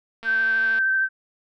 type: click train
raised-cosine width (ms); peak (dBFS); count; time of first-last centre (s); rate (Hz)
0.3; -23; 128; 0.23-0.787; 228
type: tone with vibrato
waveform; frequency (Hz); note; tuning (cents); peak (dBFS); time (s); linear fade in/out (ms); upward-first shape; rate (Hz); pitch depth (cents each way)
sine; 1554; G6; -16; -18; 0.24-1.09; 50; sine; 13; 15
effects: none